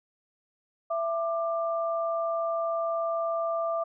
sine tone pair together, 666 / 1186.7 Hz, E5 / D6, +18 / +18 cents, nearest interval minor seventh, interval 1000 cents, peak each -27 / -32 dBFS, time 0.9-3.84 s, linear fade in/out 10 ms, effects none

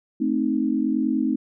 sine chord, A diminished, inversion none, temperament equal, 220 / 261.6 / 311.1 Hz, A3 / C4 / Eb4, 0 / 0 / 0 cents, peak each -25 / -23 / -24 dBFS, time 0.2-1.36 s, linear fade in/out 10 ms, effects none

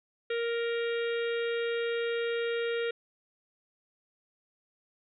harmonic tone, 467.1 Hz, A#4, 3 cents sharp, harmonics 1 / 3 / 4 / 5 / 6 / 7 / 8, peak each -29 / -39 / -41 / -43 / -45 / -46 / -47 dBFS, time 0.3-2.91 s, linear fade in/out 5 ms, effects none

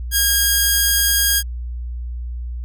5% pulse tone, 1629 Hz, G#6, 34 cents flat, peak -3 dBFS, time 0.11-1.43 s, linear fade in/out 50 ms, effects added 60 Hz sine -24 dBFS peak until 2.64 s

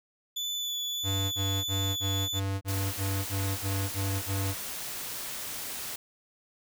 35% pulse tone with vibrato, 3471 Hz, A7, 24 cents flat, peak -29 dBFS, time 0.36-2.4 s, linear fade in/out 10 ms, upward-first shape sine, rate 1.6 Hz, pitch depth 13 cents each way
square tone bursts, 97.6 Hz, G2, 7 cents flat, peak -29 dBFS, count 11, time 1.03-4.55 s, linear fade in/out 50 ms, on 290 ms, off 33 ms
white noise, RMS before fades -37 dBFS, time 2.68-5.96 s, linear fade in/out 5 ms
effects none

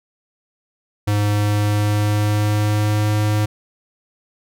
square tone with pitch glide, 103.7 to 105.7 Hz, G#2 to G#2, -2 to +31 cents, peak -16 dBFS, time 1.07-3.46 s, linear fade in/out 10 ms, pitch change +33 cents, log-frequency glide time 1.29-3.13 s, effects none

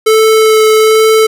square tone with vibrato, 437.1 Hz, A4, 11 cents flat, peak -5 dBFS, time 0.06-1.27 s, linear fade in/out 10 ms, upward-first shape sine, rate 1.2 Hz, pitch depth 10 cents each way, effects none

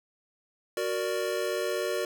square chord, Gb augmented, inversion none, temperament equal, 370 / 466.2 / 587.3 Hz, Gb4 / Bb4 / D5, 0 / 0 / 0 cents, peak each -33 dBFS, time 0.77-2.05 s, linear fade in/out 2 ms, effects none

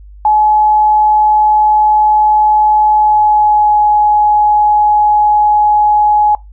sine tone with pitch glide, 850 to 840.7 Hz, G#5 to G#5, +40 to +21 cents, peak -6 dBFS, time 0.25-6.35 s, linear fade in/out 2 ms, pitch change -19 cents, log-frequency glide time 2.97-3.78 s, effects noise-tail reverb RT60 0.2 s tail -21 dB re dry + added 50 Hz sine -32 dBFS peak until 6.52 s

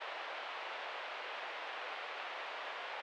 pink band-pass noise, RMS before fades -44 dBFS, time 0-3.02 s, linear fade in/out 20 ms, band 560 to 3200 Hz, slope 24 dB/octave, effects none

